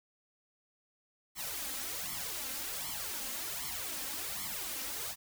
white noise with flanger, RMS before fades -39 dBFS, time 1.35-5.16 s, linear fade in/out 50 ms, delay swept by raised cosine 0.92 to 3.82 ms, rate 1.3 Hz, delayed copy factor +0.85, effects none

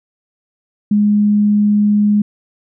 sine tone, 207.7 Hz, G#3, in tune, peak -9 dBFS, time 0.91-2.22 s, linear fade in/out 5 ms, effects none

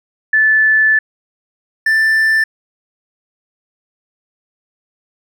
sine / triangle tone pair in turn, 1746 / 1770.4 Hz, A6 / A6, -14 / +10 cents, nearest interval unison, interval 24 cents, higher second, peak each -8 dBFS, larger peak neither, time 0.33-0.99 / 1.86-2.44 s, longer first, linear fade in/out 5 ms, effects none

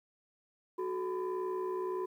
sine tone cluster, 370.4 / 431.7 / 1005 Hz, F#4 / A4 / B5, +2 / -33 / +30 cents, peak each -33 / -40 / -39 dBFS, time 0.78-2.06 s, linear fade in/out 10 ms, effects tanh soft clip ceiling -28 dBFS + 11-bit

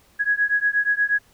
sine beating tone pair, 1661.2 / 1669.6 Hz, G#6 / G#6, 0 / +9 cents, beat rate 8.4 Hz, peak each -21 dBFS, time 0.19-1.19 s, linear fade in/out 20 ms, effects pink hiss -57 dBFS RMS until 1.33 s

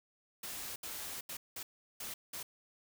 white noise bursts at uneven times, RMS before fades -43 dBFS, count 6, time 0.43-0.76 / 0.83-1.21 / 1.29-1.37 / 1.56-1.63 / 2-2.14 / 2.33-2.43 s, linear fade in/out 5 ms, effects none

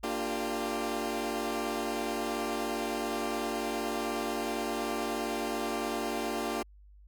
20% pulse chord, G minor seventh, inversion first, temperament equal with one note detuned, 229.6 / 293.7 / 349.2 / 392 Hz, Bb3 / D4 / F4 / G4, -26 / 0 / 0 / 0 cents, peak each -32 dBFS, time 0.03-6.63 s, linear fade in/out 10 ms, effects added 50 Hz sine -52 dBFS peak until 7.07 s

